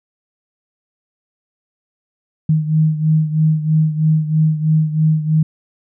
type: beating tone pair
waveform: sine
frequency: 155.56 / 158.66 Hz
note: D#3 / D#3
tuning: 0 / +34 cents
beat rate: 3.1 Hz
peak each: -13 / -18 dBFS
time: 2.49-5.43 s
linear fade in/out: 5 ms
effects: none